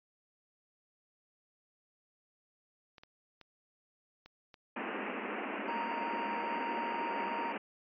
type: clicks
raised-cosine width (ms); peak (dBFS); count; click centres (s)
0.2; -35; 5; 2.982 / 3.035 / 3.413 / 4.26 / 4.542
type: band-pass noise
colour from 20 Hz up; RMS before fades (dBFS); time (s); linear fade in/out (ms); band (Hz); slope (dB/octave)
pink; -39; 4.76-7.58; 5; 200 to 2800; 96
type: tone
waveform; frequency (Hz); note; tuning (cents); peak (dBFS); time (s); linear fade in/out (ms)
triangle; 932.3; A#5; 0; -34; 5.68-7.52; 2
effects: resampled to 11025 Hz